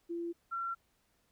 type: tone pair in turn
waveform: sine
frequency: 340.6 / 1362.4 Hz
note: F4 / F6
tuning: -43 / -43 cents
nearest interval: 2 octaves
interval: 2400 cents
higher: second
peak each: -35 / -34 dBFS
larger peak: second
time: 0.09-0.33 / 0.51-0.75 s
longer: neither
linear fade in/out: 20 ms
effects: pink hiss -74 dBFS RMS until 1.31 s